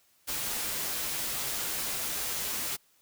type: noise with comb filter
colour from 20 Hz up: white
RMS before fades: -33 dBFS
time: 0.27-2.77 s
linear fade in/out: 20 ms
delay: 11 ms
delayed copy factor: -0.5
effects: white hiss -66 dBFS RMS until 3.01 s